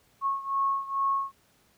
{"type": "beating tone pair", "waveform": "sine", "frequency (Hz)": [1095, 1097.3], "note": ["C#6", "C#6"], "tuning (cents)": [-22, -18], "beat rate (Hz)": 2.3, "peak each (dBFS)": [-27, -30], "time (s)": [0.21, 1.32], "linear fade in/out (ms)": 50, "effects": ["pink hiss -64 dBFS RMS until 1.77 s", "high-pass 60 Hz 12 dB/octave"]}